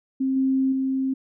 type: tone with level steps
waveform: sine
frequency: 265.3 Hz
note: C4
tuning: 24 cents sharp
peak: -20 / -18 / -21 dBFS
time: 0.2-1.14 s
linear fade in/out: 10 ms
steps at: 0.36 / 0.72 s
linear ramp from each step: 5 ms
effects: none